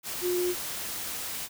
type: tone in noise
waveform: sine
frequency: 357.4 Hz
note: F4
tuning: 40 cents sharp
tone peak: -25 dBFS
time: 0.21-0.55 s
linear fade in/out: 50 ms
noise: white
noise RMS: -35 dBFS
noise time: 0.03-1.49 s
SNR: +7 dB
effects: none